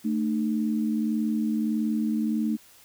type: tone pair together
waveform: sine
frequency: 221.6 / 303.2 Hz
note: A3 / D#4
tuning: +13 / -45 cents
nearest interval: perfect fourth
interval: 542 cents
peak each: -24 / -29 dBFS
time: 0.04-2.57 s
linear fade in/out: 20 ms
effects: white hiss -54 dBFS RMS until 2.84 s